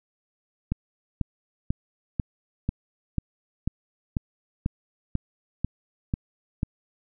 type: click train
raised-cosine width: 5 ms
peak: -12 dBFS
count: 13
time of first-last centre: 0.72-6.631 s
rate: 2.03 Hz
effects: none